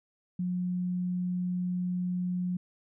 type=tone; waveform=sine; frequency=180 Hz; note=F#3; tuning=47 cents flat; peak=-28 dBFS; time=0.39-2.57 s; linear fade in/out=5 ms; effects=none